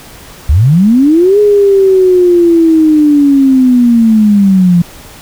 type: linear two-way sweep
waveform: sine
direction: up then down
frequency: 61.7 to 418.7 to 170.2 Hz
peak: -3 dBFS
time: 0.49-4.82 s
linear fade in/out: 5 ms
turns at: 1.39 s
effects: pink hiss -33 dBFS RMS until 5.21 s